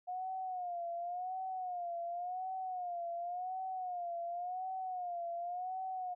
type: tone with vibrato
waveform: sine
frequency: 719 Hz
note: F#5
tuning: 50 cents flat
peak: -37 dBFS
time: 0.07-6.15 s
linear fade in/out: 20 ms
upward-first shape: sine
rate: 0.91 Hz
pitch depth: 87 cents each way
effects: none